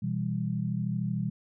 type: chord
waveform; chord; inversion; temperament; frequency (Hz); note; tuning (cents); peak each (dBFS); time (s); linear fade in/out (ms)
sine; E minor; second; just; 123.61 / 164.81 / 197.78; B2 / E3 / G3; +2 / 0 / +16; -32; 0.02-1.3; 10
effects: none